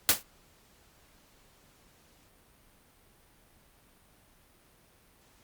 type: noise with exponential decay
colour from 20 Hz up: white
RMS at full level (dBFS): -17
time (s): 0.09-0.23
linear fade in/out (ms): 1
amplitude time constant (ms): 29
effects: pink hiss -62 dBFS RMS until 5.43 s + Opus 48 kbps